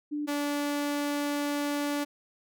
sine / sawtooth tone pair in turn, 295.6 / 289.5 Hz, D4 / D4, +11 / -25 cents, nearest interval unison, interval 36 cents, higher first, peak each -29 / -24 dBFS, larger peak second, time 0.11-0.27 / 0.27-2.05 s, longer second, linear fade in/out 20 ms, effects none

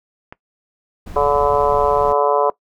click, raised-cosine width 0.5 ms, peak -19 dBFS, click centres 0.325 s
brown noise, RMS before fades -30 dBFS, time 1.06-2.13 s, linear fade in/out 10 ms
harmonic tone, 144 Hz, D3, 34 cents flat, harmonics 3 / 4 / 5 / 6 / 7 / 8 / 9, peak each -18 / -18 / -21 / -28 / -19 / -27 / -29 dBFS, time 1.16-2.5 s, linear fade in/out 2 ms
effects noise-tail reverb RT60 0.1 s tail -20 dB re dry

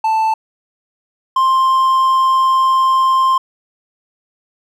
triangle tone pair in turn, 882 / 1051.7 Hz, A5 / C6, +4 / +9 cents, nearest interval minor third, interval 305 cents, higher second, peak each -10 / -8 dBFS, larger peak second, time 0.04-0.34 / 1.36-3.38 s, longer second, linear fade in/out 5 ms, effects none

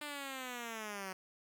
5% pulse linear sweep, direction down, 299.4 to 184.9 Hz, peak -30 dBFS, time 0.01-1.13 s, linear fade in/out 5 ms, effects none

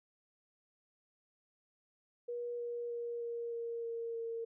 sine tone with pitch steps, 480 / 476.4 / 472.8 / 469.3 / 465.8 / 462.3 / 458.9 Hz, B4 / A#4 / A#4 / A#4 / A#4 / A#4 / A#4, -49 / +38 / +24 / +12 / -1 / -14 / -27 cents, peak -37 dBFS, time 2.28-4.45 s, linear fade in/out 10 ms, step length 310 ms, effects none

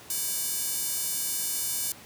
square tone with high-pass filter, 327.6 Hz, E4, 11 cents flat, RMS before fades -30 dBFS, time 0.1-1.92 s, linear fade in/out 2 ms, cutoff 8200 Hz, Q 0.88, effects pink hiss -48 dBFS RMS until 2.05 s + high-pass 100 Hz 12 dB/octave

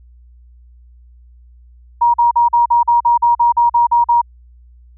sine tone bursts, 948 Hz, A#5, 29 cents sharp, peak -8 dBFS, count 13, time 2.01-4.216 s, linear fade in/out 10 ms, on 130 ms, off 43 ms, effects added 60 Hz sine -41 dBFS peak until 4.97 s

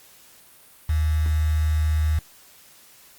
sine tone with quantisation, 77.5 Hz, D#2, 6 cents flat, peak -18 dBFS, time 0.89-2.19 s, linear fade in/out 5 ms, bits 6, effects white hiss -51 dBFS RMS until 3.18 s + Opus 48 kbps

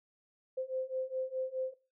sine beating tone pair, 517 / 521.8 Hz, C5 / C5, -21 / -5 cents, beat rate 4.8 Hz, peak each -38 / -37 dBFS, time 0.57-1.74 s, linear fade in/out 10 ms, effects noise-tail reverb RT60 0.3 s tail -17 dB re dry

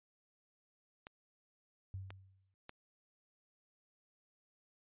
clicks, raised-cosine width 0.3 ms, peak -32 dBFS, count 3, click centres 1.069 / 2.105 / 2.694 s
sine tone with exponential decay, 95.6 Hz, G2, 43 cents flat, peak -39 dBFS, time 1.94-2.54 s, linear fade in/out 0 ms, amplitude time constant 130 ms
effects resampled to 8000 Hz

